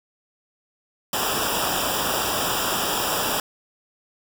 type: noise with comb filter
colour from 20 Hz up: pink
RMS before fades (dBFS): -24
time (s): 1.13-3.4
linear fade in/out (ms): 2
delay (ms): 0.47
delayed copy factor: -0.9
effects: none